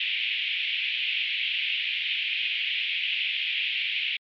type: band-pass noise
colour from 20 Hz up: pink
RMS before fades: -28 dBFS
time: 0-4.17 s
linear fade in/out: 5 ms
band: 2300 to 3300 Hz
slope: 48 dB/octave
effects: MP3 96 kbps